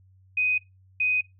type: tone pair in turn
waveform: sine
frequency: 2501 / 2501 Hz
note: D#7 / D#7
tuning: +8 / +8 cents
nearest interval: unison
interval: 0 cents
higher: neither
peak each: -21 dBFS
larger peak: neither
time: 0.37-0.58 / 1-1.21 s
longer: neither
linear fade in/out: 5 ms
effects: noise-tail reverb RT60 0.2 s tail -21 dB re dry + added 94 Hz sine -54 dBFS peak until 1.39 s